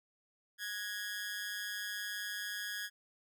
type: tone with amplitude modulation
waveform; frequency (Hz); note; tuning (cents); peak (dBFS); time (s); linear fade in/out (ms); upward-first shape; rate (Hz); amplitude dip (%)
sawtooth; 1663; G#6; +2; -31; 0.58-2.9; 50; sine; 201; 80
effects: none